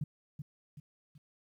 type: tone with echo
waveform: sine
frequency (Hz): 146.83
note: D3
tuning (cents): 0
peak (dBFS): -31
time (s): 0.01-0.04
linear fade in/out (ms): 5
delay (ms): 380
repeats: 3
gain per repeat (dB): -7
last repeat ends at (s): 1.18
effects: 12-bit